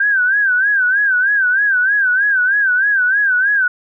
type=tone with vibrato; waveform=sine; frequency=1568 Hz; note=G6; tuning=in tune; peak=-11 dBFS; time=0-3.68 s; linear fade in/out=5 ms; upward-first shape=sine; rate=3.2 Hz; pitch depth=120 cents each way; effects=none